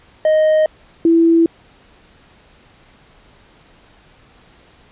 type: tone pair in turn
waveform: triangle / sine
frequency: 622.3 / 331.8 Hz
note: D#5 / E4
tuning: 0 / +11 cents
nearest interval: major seventh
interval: 1089 cents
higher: first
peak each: -8 dBFS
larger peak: neither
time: 0.25-0.66 / 1.05-1.46 s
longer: neither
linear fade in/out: 2 ms
effects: pink hiss -49 dBFS RMS until 4.91 s + resampled to 8000 Hz